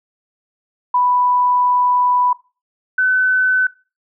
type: tone pair in turn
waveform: sine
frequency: 989 / 1512 Hz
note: B5 / F#6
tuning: +2 / +37 cents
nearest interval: perfect fifth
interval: 735 cents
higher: second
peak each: -12 dBFS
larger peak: neither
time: 0.94-2.33 / 2.98-3.67 s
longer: first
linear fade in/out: 5 ms
effects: noise-tail reverb RT60 0.3 s tail -19 dB re dry